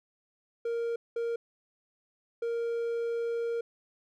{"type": "tone bursts at uneven times", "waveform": "triangle", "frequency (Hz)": 466.2, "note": "A#4", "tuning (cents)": 0, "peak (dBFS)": -27, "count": 3, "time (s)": [[0.65, 0.96], [1.16, 1.36], [2.42, 3.61]], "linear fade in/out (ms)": 5, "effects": []}